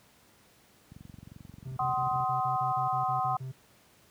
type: click train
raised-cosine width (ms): 5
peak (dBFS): -33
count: 30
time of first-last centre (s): 0.92-2.203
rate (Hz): 22.6
type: tone bursts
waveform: triangle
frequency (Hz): 130.81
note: C3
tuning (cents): 0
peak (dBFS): -33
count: 12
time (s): 1.65-3.519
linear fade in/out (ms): 10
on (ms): 120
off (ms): 39
type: chord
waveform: sine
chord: C diminished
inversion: second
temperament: just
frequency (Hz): 753.5 / 1046.5 / 1255.8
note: Gb5 / C6 / Eb6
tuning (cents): +31 / 0 / +16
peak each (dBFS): -29 / -32 / -33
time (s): 1.79-3.37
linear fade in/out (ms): 5
effects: pink hiss -61 dBFS RMS until 4.1 s + high-pass 80 Hz 12 dB/octave